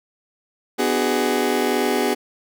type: chord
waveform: 30% pulse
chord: G# half-diminished seventh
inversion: first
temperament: just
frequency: 249.2 / 299 / 373.8 / 415.3 Hz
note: B3 / D4 / F#4 / G#4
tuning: +16 / +31 / +18 / 0 cents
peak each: -21 / -24 / -21 / -20 dBFS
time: 0.78-2.15 s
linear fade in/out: 20 ms
effects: none